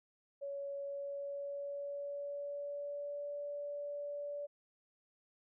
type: tone with pitch glide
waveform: sine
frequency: 561 to 577.8 Hz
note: C#5 to D5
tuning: +21 to -28 cents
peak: -39 dBFS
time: 0.41-4.47 s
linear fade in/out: 20 ms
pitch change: +51 cents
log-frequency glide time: 0.78-3.31 s
effects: none